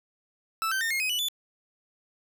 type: tone with pitch steps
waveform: 40% pulse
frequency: 1318.5 / 1550 / 1822.1 / 2142 / 2518 / 2960 / 3480 Hz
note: E6 / G6 / A#6 / C7 / D#7 / F#7 / A7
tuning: 0 / -20 / -40 / +40 / +20 / 0 / -20 cents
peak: -25 dBFS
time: 0.62-1.285 s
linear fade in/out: 0 ms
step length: 95 ms
effects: none